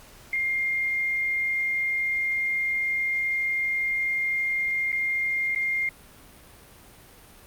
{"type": "tone with dropouts", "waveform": "sine", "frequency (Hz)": 2116, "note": "C7", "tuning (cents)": 19, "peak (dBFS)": -23, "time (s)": [0.33, 5.89], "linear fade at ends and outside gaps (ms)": 2, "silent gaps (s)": [[4.919, 4.927], [5.549, 5.559]], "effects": ["pink hiss -50 dBFS RMS until 7.46 s", "Opus 48 kbps"]}